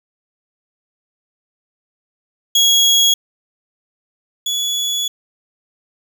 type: tone pair in turn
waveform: 30% pulse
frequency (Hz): 3322 / 3404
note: G#7 / G#7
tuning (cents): 0 / +42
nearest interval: unison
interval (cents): 42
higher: second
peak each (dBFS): -7 / -15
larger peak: first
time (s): 2.55-3.14 / 4.46-5.08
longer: second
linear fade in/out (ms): 5
effects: none